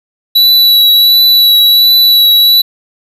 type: tone with vibrato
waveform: square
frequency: 3936 Hz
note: B7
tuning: 7 cents flat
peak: -4 dBFS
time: 0.35-2.62 s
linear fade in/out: 10 ms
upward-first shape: triangle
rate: 1.4 Hz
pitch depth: 19 cents each way
effects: none